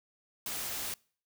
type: noise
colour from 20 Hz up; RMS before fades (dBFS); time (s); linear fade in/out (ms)
white; -37; 0.46-0.94; 2
effects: noise-tail reverb RT60 0.5 s tail -26 dB re dry